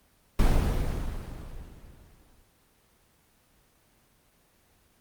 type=noise with exponential decay; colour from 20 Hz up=brown; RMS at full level=-19 dBFS; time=0.39-2.42 s; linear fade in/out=2 ms; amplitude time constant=440 ms; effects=pink hiss -64 dBFS RMS until 5 s + Opus 24 kbps